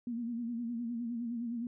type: tone with vibrato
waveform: sine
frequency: 235.5 Hz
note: A#3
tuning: 18 cents sharp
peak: -34 dBFS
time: 0.07-1.67 s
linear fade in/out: 2 ms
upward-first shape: sine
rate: 9.7 Hz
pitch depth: 63 cents each way
effects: none